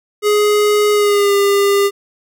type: tone with pitch glide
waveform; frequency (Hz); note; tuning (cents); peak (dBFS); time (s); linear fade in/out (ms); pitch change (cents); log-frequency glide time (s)
square; 417.4 to 401.1; G#4 to G4; +9 to +40; -11; 0.22-1.91; 50; -69; 0.92-1.34
effects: none